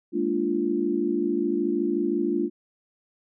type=chord; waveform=sine; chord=Bb dominant seventh; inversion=third; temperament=equal with one note detuned; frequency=207.7 / 233.1 / 293.7 / 347.2 Hz; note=Ab3 / Bb3 / D4 / F4; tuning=0 / 0 / 0 / -10 cents; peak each=-31 / -30 / -27 / -25 dBFS; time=0.12-2.5 s; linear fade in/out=50 ms; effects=none